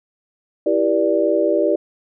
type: chord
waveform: sine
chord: E half-diminished seventh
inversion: none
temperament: equal with one note detuned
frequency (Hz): 329.6 / 392 / 477.3 / 587.3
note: E4 / G4 / Bb4 / D5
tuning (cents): 0 / 0 / +41 / 0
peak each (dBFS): -20 / -20 / -22 / -18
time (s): 0.66-1.76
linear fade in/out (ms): 5
effects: none